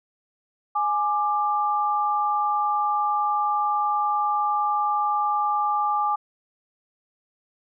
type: tone pair together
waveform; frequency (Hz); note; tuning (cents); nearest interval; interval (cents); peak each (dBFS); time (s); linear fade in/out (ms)
sine; 834.3 / 1185; G#5 / D6; +8 / +15; tritone; 607; -23; 0.75-6.16; 10
effects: none